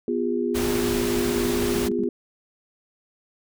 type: chord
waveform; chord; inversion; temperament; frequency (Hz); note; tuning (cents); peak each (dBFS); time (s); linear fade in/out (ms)
sine; F diminished; second; equal with one note detuned; 246.9 / 349.2 / 406.8; Cb4 / F4 / Ab4; 0 / 0 / -36; -26; 0.08-2.09; 2
type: noise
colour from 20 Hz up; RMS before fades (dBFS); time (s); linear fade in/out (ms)
pink; -29; 0.54-1.89; 20
type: tone bursts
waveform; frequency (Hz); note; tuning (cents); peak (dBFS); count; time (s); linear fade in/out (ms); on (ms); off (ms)
sine; 205.4; G#3; -19; -27; 3; 1.75-2.036; 0; 46; 74
effects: none